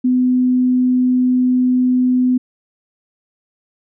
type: tone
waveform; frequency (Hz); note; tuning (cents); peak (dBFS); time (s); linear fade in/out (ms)
sine; 252.1; B3; +36; -11; 0.04-2.38; 10
effects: none